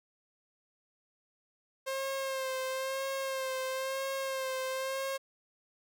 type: tone with vibrato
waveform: sawtooth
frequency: 531 Hz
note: C5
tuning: 25 cents sharp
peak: -29 dBFS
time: 1.86-5.18 s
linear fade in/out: 20 ms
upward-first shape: sine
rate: 1 Hz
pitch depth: 31 cents each way
effects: none